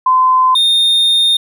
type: tone pair in turn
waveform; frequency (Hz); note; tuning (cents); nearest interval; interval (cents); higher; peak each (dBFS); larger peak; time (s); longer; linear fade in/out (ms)
sine / triangle; 1027 / 3660; C6 / A#7; -33 / -32; octave + minor seventh; 2201; second; -7; neither; 0.06-0.55 / 0.55-1.37; second; 5
effects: none